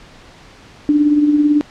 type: tone with tremolo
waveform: sine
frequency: 295.5 Hz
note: D4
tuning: 11 cents sharp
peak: -7 dBFS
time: 0.89-1.61 s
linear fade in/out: 0 ms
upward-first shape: triangle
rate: 18 Hz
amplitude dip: 55%
effects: pink hiss -42 dBFS RMS until 1.7 s + low-pass 5000 Hz 12 dB/octave